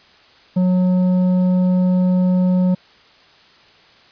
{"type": "tone with tanh clipping", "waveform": "triangle", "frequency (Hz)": 182.5, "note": "F#3", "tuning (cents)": -24, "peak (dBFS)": -14, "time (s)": [0.56, 2.75], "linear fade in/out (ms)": 10, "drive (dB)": 12, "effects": ["white hiss -49 dBFS RMS until 4.11 s", "resampled to 11025 Hz"]}